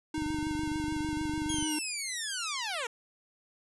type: tone with vibrato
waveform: square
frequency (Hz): 307.2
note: D#4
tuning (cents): -22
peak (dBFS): -32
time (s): 0.14-1.79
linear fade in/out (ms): 5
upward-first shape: triangle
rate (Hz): 6.7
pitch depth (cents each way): 32
type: click train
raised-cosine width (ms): 5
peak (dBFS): -27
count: 36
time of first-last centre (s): 0.18-1.626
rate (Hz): 24.2
type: linear sweep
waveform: 10% pulse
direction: down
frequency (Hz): 3322 to 440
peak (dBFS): -24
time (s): 1.49-2.87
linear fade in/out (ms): 5
effects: resampled to 24000 Hz